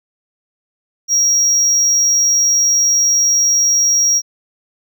triangle tone, 5650 Hz, F8, 19 cents sharp, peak -9 dBFS, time 1.08-4.22 s, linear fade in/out 50 ms, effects none

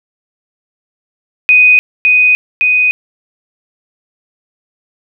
sine tone with echo, 2494 Hz, D#7, 3 cents sharp, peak -3 dBFS, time 1.49-1.79 s, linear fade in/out 0 ms, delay 560 ms, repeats 2, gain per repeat -2 dB, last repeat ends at 2.91 s, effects none

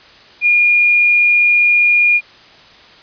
sine tone, 2425 Hz, D#7, 45 cents flat, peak -8 dBFS, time 0.41-2.21 s, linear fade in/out 50 ms, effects white hiss -42 dBFS RMS until 3.02 s + resampled to 11025 Hz

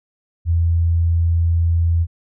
sine tone, 84 Hz, E2, 33 cents sharp, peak -13 dBFS, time 0.45-2.07 s, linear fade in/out 50 ms, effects none

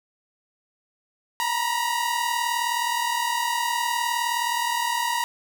sawtooth tone pair together, 932.3 / 971.7 Hz, A#5 / B5, 0 / -28 cents, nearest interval minor second, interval 72 cents, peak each -22 dBFS, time 1.4-5.24 s, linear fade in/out 0 ms, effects none

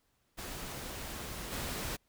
pink noise with level steps, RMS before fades -42 / -38 dBFS, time 0.37-1.97 s, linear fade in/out 20 ms, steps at 1.51 s, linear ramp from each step 20 ms, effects pink hiss -75 dBFS RMS until 2.08 s

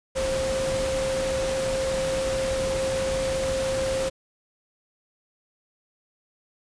sine tone in noise, 530 Hz, C5, 22 cents sharp, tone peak -24 dBFS, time 0.15-4.1 s, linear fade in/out 20 ms, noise pink, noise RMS -31 dBFS, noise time 0.15-4.1 s, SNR +4 dB, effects resampled to 22050 Hz

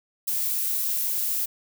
violet noise, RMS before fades -26 dBFS, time 0.27-1.46 s, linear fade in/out 10 ms, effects none

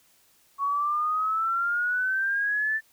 sine exponential sweep, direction up, 1108.7 to 1776 Hz, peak -23 dBFS, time 0.58-2.81 s, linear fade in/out 50 ms, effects white hiss -62 dBFS RMS until 2.92 s

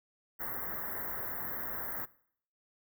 white band-stop noise, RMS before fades -38 dBFS, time 0.39-2.06 s, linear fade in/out 20 ms, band 2000 to 13000 Hz, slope 96 dB/octave, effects noise-tail reverb RT60 0.6 s tail -20 dB re dry

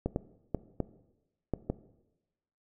clicks, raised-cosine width 2 ms, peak -16 dBFS, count 6, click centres 0.06 / 0.161 / 0.547 / 0.803 / 1.537 / 1.7 s, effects noise-tail reverb RT60 1.0 s tail -17 dB re dry

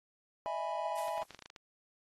triangle chord, E major seventh, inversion third, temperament equal with one note detuned, 611.9 / 659.3 / 830.6 / 987.8 Hz, D#5 / E5 / G#5 / B5, -29 / 0 / 0 / 0 cents, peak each -41 / -37 / -37 / -38 dBFS, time 0.46-1.23 s, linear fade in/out 0 ms
blue noise with exponential decay, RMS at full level -42 dBFS, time 0.97-1.48 s, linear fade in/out 5 ms, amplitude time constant 110 ms
clicks, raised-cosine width 0.2 ms, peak -31 dBFS, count 10, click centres 1.082 / 1.179 / 1.22 / 1.307 / 1.347 / 1.391 / 1.423 / 1.459 / 1.501 / 1.562 s
effects AAC 32 kbps

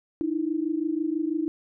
sine tone pair together, 303.5 / 329.6 Hz, D#4 / E4, -43 / 0 cents, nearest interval minor second, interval 143 cents, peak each -27 dBFS, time 0.21-1.48 s, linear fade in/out 0 ms, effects none

